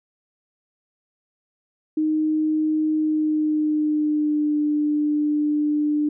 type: tone with pitch glide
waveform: sine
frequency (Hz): 310 to 298.2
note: D#4 to D4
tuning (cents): -6 to +27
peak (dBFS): -18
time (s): 1.97-6.09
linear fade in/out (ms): 5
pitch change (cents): -67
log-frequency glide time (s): 2.96-4.58
effects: none